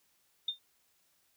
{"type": "tone with exponential decay", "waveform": "sine", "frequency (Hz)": 3627, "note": "A#7", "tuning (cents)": -48, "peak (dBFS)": -27, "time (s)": [0.48, 0.59], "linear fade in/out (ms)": 5, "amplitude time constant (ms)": 23, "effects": ["white hiss -72 dBFS RMS until 1.36 s"]}